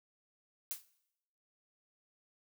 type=noise with exponential decay; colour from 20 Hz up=blue; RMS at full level=-35 dBFS; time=0.71-0.85 s; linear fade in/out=0 ms; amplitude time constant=30 ms; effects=noise-tail reverb RT60 0.8 s tail -19 dB re dry